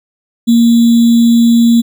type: tone with sample-and-hold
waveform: sine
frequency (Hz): 233.1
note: A#3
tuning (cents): 0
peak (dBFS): -4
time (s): 0.47-1.82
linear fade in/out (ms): 20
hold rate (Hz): 3675
effects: none